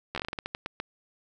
slowing click train, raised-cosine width 0.3 ms, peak -16 dBFS, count 13, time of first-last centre 0.15-0.8 s, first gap 12 ms, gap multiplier 1.25, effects none

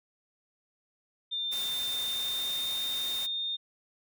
sine tone with pitch glide, 3602 to 3650 Hz, A7 to A#7, +40 to -37 cents, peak -30 dBFS, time 1.31-3.57 s, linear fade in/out 20 ms, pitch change +23 cents, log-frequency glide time 1.8-2.77 s
white noise, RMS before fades -40 dBFS, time 1.51-3.27 s, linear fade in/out 20 ms
effects none

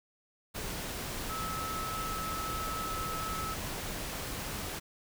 sine tone in noise, 1300 Hz, E6, 24 cents flat, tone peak -36 dBFS, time 1.29-3.55 s, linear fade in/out 20 ms, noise pink, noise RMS -38 dBFS, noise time 0.54-4.8 s, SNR -1 dB, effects none

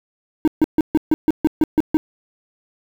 triangle tone bursts, 311.1 Hz, D#4, in tune, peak -8 dBFS, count 10, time 0.45-1.97 s, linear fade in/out 0 ms, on 26 ms, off 140 ms, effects 7-bit

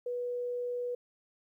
sine tone, 488.9 Hz, B4, 18 cents flat, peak -32 dBFS, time 0.06-0.95 s, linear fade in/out 5 ms, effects 12-bit

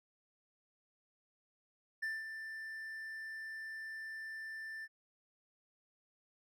triangle tone with ADSR envelope, 1775 Hz, A6, 15 cents sharp, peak -33 dBFS, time 2.02-4.88 s, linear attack 12 ms, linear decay 200 ms, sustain -8 dB, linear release 42 ms, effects none

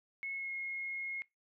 sine tone with pitch glide, 2185 to 2157 Hz, C#7 to C#7, -26 to -48 cents, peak -37 dBFS, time 0.23-1.22 s, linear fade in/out 0 ms, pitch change -22 cents, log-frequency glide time 0.34-0.52 s, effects noise-tail reverb RT60 0.2 s tail -22 dB re dry

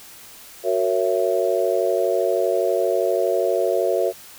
sine chord, F# dominant seventh, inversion none, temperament just, 370 / 462.5 / 555 / 666 Hz, F#4 / A#4 / C#5 / E5, 0 / -14 / +2 / +18 cents, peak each -23 dBFS, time 0.63-4.13 s, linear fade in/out 50 ms, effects white hiss -43 dBFS RMS until 4.38 s

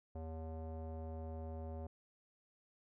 square tone with low-pass filter, 80.2 Hz, E2, 47 cents flat, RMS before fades -45 dBFS, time 0.15-1.87 s, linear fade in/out 5 ms, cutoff 660 Hz, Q 2.8, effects none

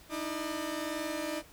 sawtooth tone cluster, 300.1 / 321.8 / 600 Hz, D4 / E4 / D5, +38 / -42 / +37 cents, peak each -36 / -33 / -33 dBFS, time 0.09-1.43 s, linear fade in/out 50 ms, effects pink hiss -56 dBFS RMS until 1.52 s

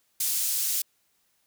pink high-pass noise, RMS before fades -27 dBFS, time 0.2-0.82 s, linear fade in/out 5 ms, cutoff 6900 Hz, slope 12 dB/octave, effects white hiss -70 dBFS RMS until 1.46 s

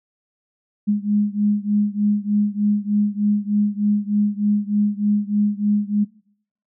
sine beating tone pair, 205.8 / 209.1 Hz, G#3 / G#3, -16 / +12 cents, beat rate 3.3 Hz, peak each -19 / -20 dBFS, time 0.87-6.05 s, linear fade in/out 20 ms, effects noise-tail reverb RT60 0.7 s tail -24 dB re dry

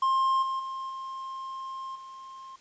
triangle tone with level steps, 1061 Hz, C6, 24 cents sharp, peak -20 / -26 / -31 / -33 / -40 dBFS, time 0.02-2.56 s, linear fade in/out 5 ms, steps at 0.42 / 0.59 / 0.89 / 1.95 s, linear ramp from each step 10 ms, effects white hiss -58 dBFS RMS until 2.6 s + resampled to 16000 Hz

